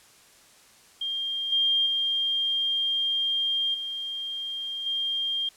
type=tone with level steps; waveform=sine; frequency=3203 Hz; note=G7; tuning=37 cents sharp; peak=-27 / -20 / -23 / -30 / -25 dBFS; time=1.01-5.49 s; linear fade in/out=5 ms; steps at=1.52 / 1.86 / 3.74 / 4.86 s; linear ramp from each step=5 ms; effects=white hiss -55 dBFS RMS until 5.56 s + low-pass 10000 Hz 12 dB/octave